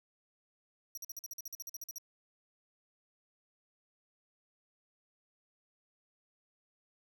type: tone bursts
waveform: sawtooth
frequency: 5760 Hz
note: F#8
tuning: 47 cents flat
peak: -38 dBFS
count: 15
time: 0.95-1.983 s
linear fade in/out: 2 ms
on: 25 ms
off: 47 ms
effects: none